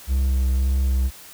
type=tone with vibrato; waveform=triangle; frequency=65.41 Hz; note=C2; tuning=in tune; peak=-15 dBFS; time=0.07-1.11 s; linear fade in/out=50 ms; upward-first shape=sine; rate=1.8 Hz; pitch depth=24 cents each way; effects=white hiss -43 dBFS RMS until 1.33 s